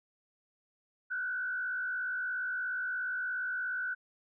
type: tone with frequency modulation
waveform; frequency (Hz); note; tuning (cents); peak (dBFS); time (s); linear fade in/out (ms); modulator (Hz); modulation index
sine; 1493; F#6; +15; -32; 1.1-3.95; 20; 57; 0.83
effects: none